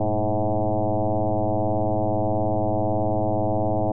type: tone with frequency modulation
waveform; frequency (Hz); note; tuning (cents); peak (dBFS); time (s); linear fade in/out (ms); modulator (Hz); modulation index
sine; 314.8; D#4; +20; -19; 0-3.92; 5; 108; 4.3
effects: none